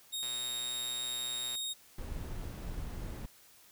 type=tone; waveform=sawtooth; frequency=3729 Hz; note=A#7; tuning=in tune; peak=-32 dBFS; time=0.12-1.74 s; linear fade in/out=20 ms
type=click train; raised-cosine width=0.2 ms; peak=-30 dBFS; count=165; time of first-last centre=0.23-1.553 s; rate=124 Hz
type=noise; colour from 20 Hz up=brown; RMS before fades=-40 dBFS; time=1.98-3.26 s; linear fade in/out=5 ms
effects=white hiss -60 dBFS RMS until 3.71 s